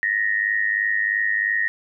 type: tone with amplitude modulation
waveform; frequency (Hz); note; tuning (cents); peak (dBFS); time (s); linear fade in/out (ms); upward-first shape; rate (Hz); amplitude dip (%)
sine; 1864.7; A#6; 0; -15; 0.03-1.68; 0; sine; 103; 80
effects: none